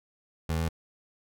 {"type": "tone with pitch steps", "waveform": "25% pulse", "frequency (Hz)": [80.3, 81.14, 81.99], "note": ["E2", "E2", "E2"], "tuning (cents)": [-45, -27, -9], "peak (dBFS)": -23, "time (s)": [0.49, 0.688], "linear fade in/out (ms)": 5, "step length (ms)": 66, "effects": []}